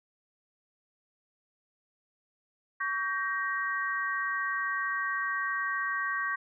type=chord; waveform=sine; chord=G diminished; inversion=second; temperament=just; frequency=1128.9 / 1568 / 1881.6 Hz; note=Db6 / G6 / Bb6; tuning=+31 / 0 / +16 cents; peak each=-33 dBFS; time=2.8-6.36 s; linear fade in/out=10 ms; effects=none